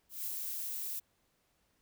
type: noise with ADSR envelope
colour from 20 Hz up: violet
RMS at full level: -37 dBFS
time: 0.09-1 s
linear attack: 170 ms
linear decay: 29 ms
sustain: -2 dB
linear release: 12 ms
effects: pink hiss -75 dBFS RMS until 1.81 s